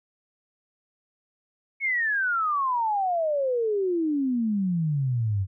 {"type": "exponential sweep", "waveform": "sine", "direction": "down", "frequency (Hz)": [2227, 92.5], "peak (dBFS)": -22, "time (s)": [1.8, 5.47], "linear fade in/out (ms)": 50, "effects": []}